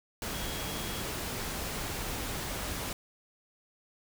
sine tone in noise, 3300 Hz, G#7, 12 cents flat, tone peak -45 dBFS, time 0.34-1.01 s, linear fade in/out 2 ms, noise pink, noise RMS -36 dBFS, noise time 0.22-2.93 s, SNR -12 dB, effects none

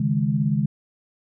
sine chord, C# suspended second, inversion none, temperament equal, 138.59 / 155.56 / 207.7 Hz, C#3 / D#3 / G#3, 0 / 0 / 0 cents, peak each -23 dBFS, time 0-0.66 s, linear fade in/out 5 ms, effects none

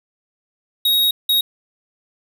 square tone bursts at uneven times, 3778 Hz, A#7, 22 cents sharp, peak -14 dBFS, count 2, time 0.85-1.11 / 1.29-1.41 s, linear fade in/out 5 ms, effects none

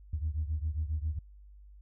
sine beating tone pair, 75.1 / 82.5 Hz, D2 / E2, +39 / +2 cents, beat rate 7.4 Hz, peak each -31 / -34 dBFS, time 0.13-1.19 s, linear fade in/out 5 ms, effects tanh soft clip ceiling -24 dBFS + added 50 Hz sine -50 dBFS peak until 1.81 s

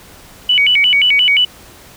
sine tone with vibrato, 2585 Hz, E7, 34 cents flat, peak -8 dBFS, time 0.49-1.45 s, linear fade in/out 5 ms, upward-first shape square, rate 5.7 Hz, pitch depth 240 cents each way, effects pink hiss -40 dBFS RMS until 1.96 s

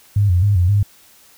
sine tone with vibrato, 95.2 Hz, F#2, 50 cents sharp, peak -11 dBFS, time 0.16-0.83 s, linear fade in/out 5 ms, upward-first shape square, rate 3.8 Hz, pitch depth 120 cents each way, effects white hiss -49 dBFS RMS until 1.37 s

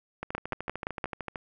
two click trains, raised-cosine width 0.5 ms, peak -19 / -15 dBFS, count 16 / 5, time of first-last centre 0.23-1.358 / 0.35-1.042 s, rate 13.3 / 5.78 Hz, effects none

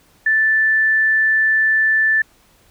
sine tone, 1760 Hz, A6, in tune, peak -12 dBFS, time 0.26-2.22 s, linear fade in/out 5 ms, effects pink hiss -54 dBFS RMS until 2.7 s

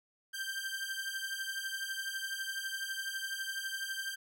sawtooth beating tone pair, 1568 / 1580 Hz, G6 / G6, 0 / +13 cents, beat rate 12 Hz, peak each -36 / -36 dBFS, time 0.33-4.16 s, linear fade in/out 20 ms, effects none

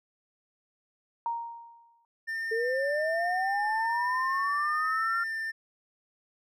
sine tone with exponential decay, 932.3 Hz, A#5, in tune, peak -26 dBFS, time 1.26-2.05 s, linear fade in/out 1 ms, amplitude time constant 170 ms
triangle tone with vibrato, 1800 Hz, A6, 39 cents sharp, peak -29 dBFS, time 2.27-5.52 s, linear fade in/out 20 ms, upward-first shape triangle, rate 1.2 Hz, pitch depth 11 cents each way
sine linear sweep, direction up, 438.9 to 1396.9 Hz, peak -27 dBFS, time 2.51-5.24 s, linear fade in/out 10 ms
effects none

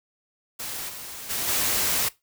white noise with level steps, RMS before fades -33 / -38 / -28 / -24 dBFS, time 0.59-2.09 s, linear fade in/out 10 ms, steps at 0.88 / 1.29 / 1.47 s, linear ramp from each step 20 ms, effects noise-tail reverb RT60 0.2 s tail -19 dB re dry

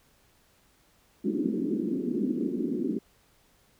pink band-pass noise, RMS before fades -29 dBFS, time 1.24-2.99 s, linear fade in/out 10 ms, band 200 to 370 Hz, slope 48 dB/octave, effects pink hiss -64 dBFS RMS until 3.79 s

